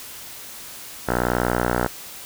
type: tone with low-pass filter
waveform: 5% pulse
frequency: 60.6 Hz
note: B1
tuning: 32 cents flat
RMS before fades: -22 dBFS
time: 1.07-1.88 s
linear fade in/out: 20 ms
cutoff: 1300 Hz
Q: 8
effects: white hiss -38 dBFS RMS until 2.25 s